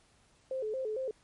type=tone with vibrato; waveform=sine; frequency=475.4 Hz; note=A#4; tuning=34 cents sharp; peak=-32 dBFS; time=0.51-1.11 s; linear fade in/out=2 ms; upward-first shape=square; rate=4.4 Hz; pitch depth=170 cents each way; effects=pink hiss -66 dBFS RMS until 1.23 s + MP3 48 kbps